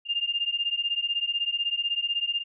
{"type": "beating tone pair", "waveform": "sine", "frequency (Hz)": [2800, 2816], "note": ["F7", "F7"], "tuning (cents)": [4, 14], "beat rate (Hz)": 16, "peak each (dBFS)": -28, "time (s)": [0.05, 2.44], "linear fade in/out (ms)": 50, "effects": []}